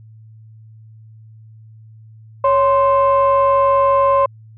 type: tone pair together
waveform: sine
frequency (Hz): 554.4 / 1044.5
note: C#5 / C6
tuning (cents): 0 / -3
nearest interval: major seventh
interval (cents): 1097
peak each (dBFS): -12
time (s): 2.44-4.26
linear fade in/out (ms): 5
effects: tanh soft clip ceiling -6 dBFS + added 110 Hz sine -39 dBFS peak until 4.57 s